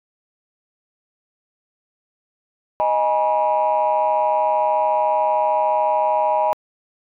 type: chord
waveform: sine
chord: G# minor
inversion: second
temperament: equal with one note detuned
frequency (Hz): 622.3 / 830.6 / 964.1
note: D#5 / G#5 / B5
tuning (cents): 0 / 0 / -42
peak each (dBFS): -19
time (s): 2.8-6.53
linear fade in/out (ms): 0
effects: tanh soft clip ceiling -9 dBFS